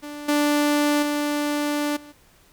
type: tone with level steps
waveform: sawtooth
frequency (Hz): 293.7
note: D4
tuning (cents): 0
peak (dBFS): -29 / -14 / -18 / -38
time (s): 0.02-2.13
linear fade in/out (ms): 20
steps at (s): 0.28 / 1.02 / 1.96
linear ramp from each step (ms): 10
effects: pink hiss -56 dBFS RMS until 2.52 s